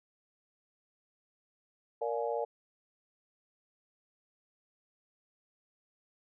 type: chord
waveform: sine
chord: Bb dominant seventh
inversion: none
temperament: just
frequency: 466.2 / 582.7 / 699.2 / 839.1 Hz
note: Bb4 / D5 / F5 / Ab5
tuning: 0 / -14 / +2 / +18 cents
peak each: -34 / -36 / -39 / -38 dBFS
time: 2.01-2.45 s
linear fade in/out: 10 ms
effects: none